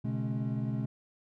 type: tone cluster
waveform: triangle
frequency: 124.8 / 143.3 / 211.9 / 273.9 Hz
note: B2 / D3 / G#3 / C#4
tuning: +19 / -42 / +35 / -21 cents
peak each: -31 / -36 / -33 / -39 dBFS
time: 0.04-0.86 s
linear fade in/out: 10 ms
effects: none